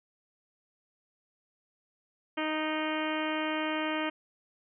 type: harmonic tone with a mistuned harmonic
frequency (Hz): 310.7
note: D#4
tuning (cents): -2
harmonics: 1 / 2 / 3 / 4 / 5 / 6 / 7 / 8 / 9 / 10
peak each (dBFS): -33 / -36 / -38 / -39 / -40 / -41 / -41 / -42 / -43 / -43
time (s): 2.37-4.1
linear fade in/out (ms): 10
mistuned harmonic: 8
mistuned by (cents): -24
effects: none